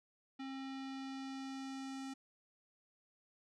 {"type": "tone with low-pass filter sweep", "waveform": "square", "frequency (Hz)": 268.1, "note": "C4", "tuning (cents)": 42, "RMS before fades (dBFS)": -45, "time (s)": [0.39, 2.14], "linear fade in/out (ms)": 10, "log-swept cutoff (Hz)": [3600, 7400], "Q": 1.4, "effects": []}